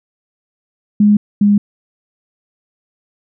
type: tone pair in turn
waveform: sine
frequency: 207.7 / 204.6 Hz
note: G#3 / G#3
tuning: 0 / -26 cents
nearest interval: unison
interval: 26 cents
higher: first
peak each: -6 / -7 dBFS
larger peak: first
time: 1-1.17 / 1.41-1.58 s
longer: neither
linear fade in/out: 5 ms
effects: none